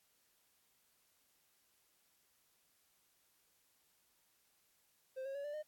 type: tone with pitch steps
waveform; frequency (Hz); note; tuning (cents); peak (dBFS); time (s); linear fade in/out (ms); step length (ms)
triangle; 523.3 / 543.6 / 564.8 / 586.7 / 609.5; C5 / C#5 / C#5 / D5 / D#5; 0 / -34 / +32 / -2 / -36; -39; 5.16-5.63; 20; 94
effects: white hiss -75 dBFS RMS until 5.67 s + AAC 64 kbps